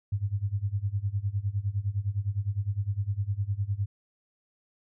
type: tone with tremolo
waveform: sine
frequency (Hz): 100.8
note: G2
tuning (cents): +49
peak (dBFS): -23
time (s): 0.12-3.86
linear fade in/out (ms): 5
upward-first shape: sine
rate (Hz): 9.8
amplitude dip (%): 90
effects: none